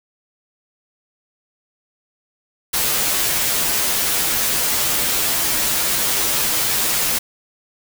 white noise with comb filter, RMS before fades -19 dBFS, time 2.73-7.19 s, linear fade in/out 10 ms, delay 11 ms, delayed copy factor -0.8, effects none

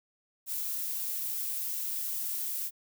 violet noise, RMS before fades -34 dBFS, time 0.46-2.71 s, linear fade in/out 50 ms, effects none

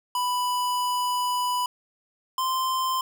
square tone pair in turn, 990 / 1040.7 Hz, B5 / C6, +4 / -10 cents, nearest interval minor second, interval 86 cents, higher second, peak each -24 dBFS, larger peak neither, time 0.15-1.66 / 2.38-3.01 s, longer first, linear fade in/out 2 ms, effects none

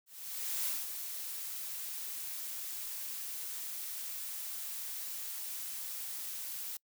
blue noise with ADSR envelope, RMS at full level -34 dBFS, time 0.06-6.77 s, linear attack 600 ms, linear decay 200 ms, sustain -7 dB, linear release 4 ms, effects noise-tail reverb RT60 0.1 s tail -26 dB re dry

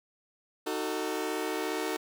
sawtooth chord, D# diminished, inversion none, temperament just, 311.1 / 373.4 / 448 Hz, D#4 / F#4 / A4, 0 / +16 / +31 cents, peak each -31 dBFS, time 0.66-1.97 s, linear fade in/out 10 ms, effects none

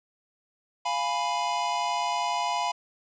square chord, F diminished, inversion none, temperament equal, 698.5 / 830.6 / 987.8 Hz, F5 / Ab5 / Cb6, 0 / 0 / 0 cents, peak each -32 / -32 / -29 dBFS, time 0.85-2.72 s, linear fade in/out 10 ms, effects resampled to 16000 Hz + 10-bit

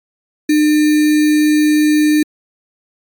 sine tone with sample-and-hold, 302.8 Hz, D#4, 47 cents flat, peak -8 dBFS, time 0.49-2.23 s, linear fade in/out 5 ms, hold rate 2100 Hz, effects MP3 96 kbps

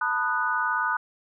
sine chord, B dominant seventh, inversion third, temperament just, 889 / 987.8 / 1234.7 / 1481.6 Hz, A5 / B5 / D#6 / F#6, +18 / 0 / -14 / +2 cents, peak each -31 / -30 / -28 / -26 dBFS, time 0.01-0.97 s, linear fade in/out 5 ms, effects none

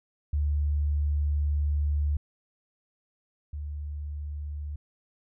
sine tone pair in turn, 73.42 / 73.72 Hz, D2 / D2, 0 / +7 cents, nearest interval unison, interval 7 cents, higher second, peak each -23 / -32 dBFS, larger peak first, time 0.33-2.17 / 3.53-4.76 s, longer first, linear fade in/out 5 ms, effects none

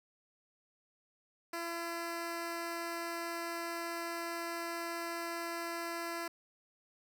10% pulse tone, 338.1 Hz, E4, 44 cents sharp, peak -29 dBFS, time 1.53-6.28 s, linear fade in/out 5 ms, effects none

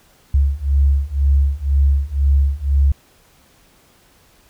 sine beating tone pair, 68.6 / 70.6 Hz, C#2 / C#2, -17 / +32 cents, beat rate 2 Hz, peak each -16 / -15 dBFS, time 0.34-2.92 s, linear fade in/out 5 ms, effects pink hiss -53 dBFS RMS until 4.49 s

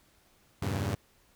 sawtooth chord, E diminished seventh, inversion none, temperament equal with one note detuned, 82.41 / 98 / 117.28 / 138.59 Hz, E2 / G2 / Bb2 / Db3, 0 / 0 / +11 / 0 cents, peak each -34 / -28 / -33 / -33 dBFS, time 0.62-0.95 s, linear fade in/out 5 ms, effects pink hiss -65 dBFS RMS until 1.35 s

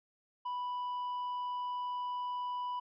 triangle tone with tanh clipping, 987.8 Hz, B5, in tune, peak -35 dBFS, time 0.45-2.8 s, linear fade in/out 10 ms, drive 8 dB, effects MP3 64 kbps

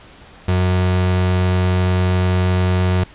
35% pulse tone, 91.4 Hz, F#2, 21 cents flat, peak -12 dBFS, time 0.48-3.04 s, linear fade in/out 5 ms, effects pink hiss -43 dBFS RMS until 3.14 s + resampled to 8000 Hz

